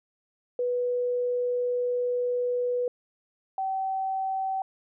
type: tone pair in turn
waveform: sine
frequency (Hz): 491.4 / 767.3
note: B4 / G5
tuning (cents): -9 / -37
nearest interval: minor sixth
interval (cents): 772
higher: second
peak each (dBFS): -24 / -26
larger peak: first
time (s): 0.59-2.88 / 3.58-4.62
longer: first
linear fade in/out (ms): 2
effects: none